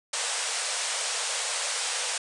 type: band-pass noise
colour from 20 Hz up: white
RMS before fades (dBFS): -30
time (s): 0.13-2.18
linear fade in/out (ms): 5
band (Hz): 450 to 9500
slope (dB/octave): 96
effects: none